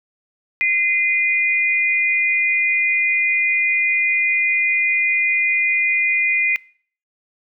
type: tone pair together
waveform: sine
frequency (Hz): 2060 / 2445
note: C7 / D#7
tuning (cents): -28 / -31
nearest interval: minor third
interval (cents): 297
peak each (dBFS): -17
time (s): 0.61-6.56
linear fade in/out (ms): 0
effects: noise-tail reverb RT60 0.5 s tail -23 dB re dry